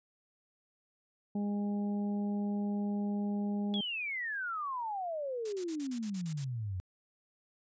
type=harmonic tone; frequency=204.4 Hz; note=G#3; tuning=27 cents flat; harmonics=1 / 2 / 3 / 4; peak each=-31 / -44 / -49 / -48 dBFS; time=1.35-3.81 s; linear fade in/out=5 ms
type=exponential sweep; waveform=sine; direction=down; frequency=3423 to 88.3 Hz; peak=-34 dBFS; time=3.74-6.8 s; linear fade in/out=0 ms
type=noise bursts; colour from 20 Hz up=blue; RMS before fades=-43 dBFS; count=9; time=5.45-6.446 s; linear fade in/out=5 ms; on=76 ms; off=39 ms
effects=resampled to 16000 Hz